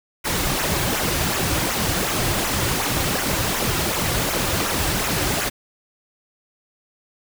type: noise with flanger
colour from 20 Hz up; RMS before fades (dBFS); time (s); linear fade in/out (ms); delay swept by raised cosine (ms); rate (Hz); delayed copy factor
pink; -22; 0.24-5.5; 20; 0.21 to 4.71; 2.7; -0.6
effects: none